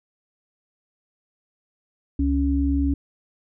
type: tone pair together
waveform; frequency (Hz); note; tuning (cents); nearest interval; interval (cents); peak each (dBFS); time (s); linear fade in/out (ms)
sine; 69.3 / 278.8; C#2 / C#4; 0 / +10; 2 octaves; 2410; -21; 2.19-2.94; 5
effects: none